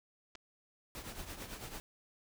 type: clicks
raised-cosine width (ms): 0.2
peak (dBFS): -33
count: 2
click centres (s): 0.352 / 0.355
type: noise with tremolo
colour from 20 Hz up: pink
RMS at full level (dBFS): -43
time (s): 0.95-1.8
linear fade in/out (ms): 0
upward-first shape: triangle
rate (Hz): 9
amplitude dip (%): 70
effects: none